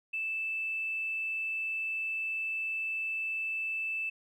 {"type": "tone with tanh clipping", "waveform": "triangle", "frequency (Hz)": 2637, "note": "E7", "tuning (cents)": 0, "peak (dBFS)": -31, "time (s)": [0.13, 4.1], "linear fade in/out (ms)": 10, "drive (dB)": 3, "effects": []}